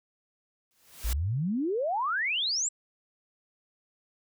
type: noise with exponential growth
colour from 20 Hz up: white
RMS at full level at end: -34 dBFS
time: 0.71-1.13 s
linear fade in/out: 0 ms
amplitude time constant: 90 ms
type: exponential sweep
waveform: sine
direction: up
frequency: 49 to 7902 Hz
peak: -26 dBFS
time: 1.04-2.69 s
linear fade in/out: 10 ms
effects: none